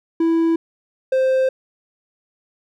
triangle tone pair in turn, 329.6 / 523.2 Hz, E4 / C5, 0 / 0 cents, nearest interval minor sixth, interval 800 cents, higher second, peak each -12 dBFS, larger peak neither, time 0.2-0.56 / 1.12-1.49 s, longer second, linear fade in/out 5 ms, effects none

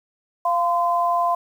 sine tone pair together, 694.6 / 1026 Hz, F5 / C6, -10 / -34 cents, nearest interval perfect fifth, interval 676 cents, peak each -20 dBFS, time 0.45-1.35 s, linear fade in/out 5 ms, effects 8-bit

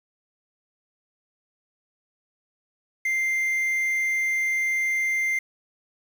triangle tone with quantisation, 2093 Hz, C7, in tune, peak -20 dBFS, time 3.05-5.39 s, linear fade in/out 5 ms, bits 8, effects none

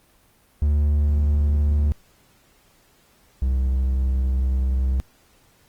triangle tone pair in turn, 73.42 / 65.11 Hz, D2 / C2, 0 / -8 cents, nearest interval major second, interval 208 cents, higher first, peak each -14 / -16 dBFS, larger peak first, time 0.62-1.92 / 3.42-5 s, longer second, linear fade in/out 0 ms, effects pink hiss -58 dBFS RMS until 5.68 s + Opus 24 kbps

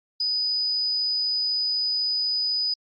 sine tone, 4978 Hz, D#8, in tune, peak -22 dBFS, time 0.2-2.74 s, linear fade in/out 5 ms, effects Opus 48 kbps

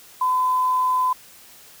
sine tone with quantisation, 1014 Hz, B5, 45 cents sharp, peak -17 dBFS, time 0.21-1.13 s, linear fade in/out 5 ms, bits 7, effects white hiss -47 dBFS RMS until 1.8 s

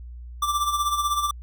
square tone with tremolo, 1174.7 Hz, D6, in tune, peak -20 dBFS, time 0.42-1.31 s, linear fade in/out 5 ms, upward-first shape sine, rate 16 Hz, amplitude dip 60%, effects added 60 Hz sine -36 dBFS peak until 1.42 s

